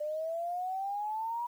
sine exponential sweep, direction up, 593 to 967 Hz, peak -32 dBFS, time 0-1.47 s, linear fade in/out 10 ms, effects 10-bit

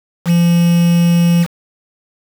triangle tone with quantisation, 171.2 Hz, F3, 34 cents flat, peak -6 dBFS, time 0.25-1.47 s, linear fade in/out 50 ms, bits 4, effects none

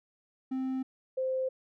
triangle / sine tone pair in turn, 261.6 / 520.9 Hz, C4 / C5, 0 / -8 cents, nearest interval octave, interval 1192 cents, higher second, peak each -28 dBFS, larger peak neither, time 0.51-0.83 / 1.17-1.49 s, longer neither, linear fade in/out 10 ms, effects none

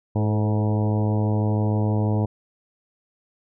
harmonic tone with a mistuned harmonic, 106.3 Hz, G#2, 41 cents sharp, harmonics 1 / 2 / 3 / 4 / 5 / 6 / 7 / 8 / 9, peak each -20 / -26 / -30 / -32 / -34 / -36 / -37 / -38 / -39 dBFS, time 0.15-2.26 s, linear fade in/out 10 ms, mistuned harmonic 4, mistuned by +31 cents, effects none

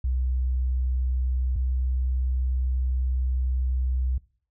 sine tone pair in turn, 63.4 / 63.68 Hz, B1 / C2, +46 / -46 cents, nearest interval unison, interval 8 cents, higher second, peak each -22 dBFS, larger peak neither, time 0.04-1.56 / 1.56-4.18 s, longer second, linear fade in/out 5 ms, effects noise-tail reverb RT60 0.5 s tail -22 dB re dry

